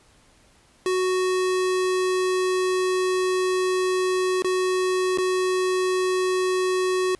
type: tone with dropouts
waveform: square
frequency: 370 Hz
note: F#4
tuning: in tune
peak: -21 dBFS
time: 0.86-7.15 s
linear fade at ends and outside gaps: 1 ms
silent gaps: 4.422-4.445 / 5.175-5.184 s
effects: pink hiss -57 dBFS RMS until 7.19 s + resampled to 24000 Hz